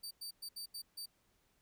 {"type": "tone bursts at uneven times", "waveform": "sawtooth", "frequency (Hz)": 4624, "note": "D8", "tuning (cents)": -28, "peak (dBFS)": -40, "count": 6, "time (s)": [[0.03, 0.11], [0.21, 0.31], [0.42, 0.49], [0.56, 0.66], [0.74, 0.82], [0.97, 1.06]], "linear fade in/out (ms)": 10, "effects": ["pink hiss -75 dBFS RMS until 1.61 s"]}